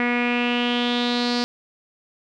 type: tone with low-pass filter sweep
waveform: sawtooth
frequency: 242.1 Hz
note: B3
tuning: 34 cents flat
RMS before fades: -22 dBFS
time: 0-1.44 s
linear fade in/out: 0 ms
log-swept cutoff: 2100 to 4700 Hz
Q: 5.4
effects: none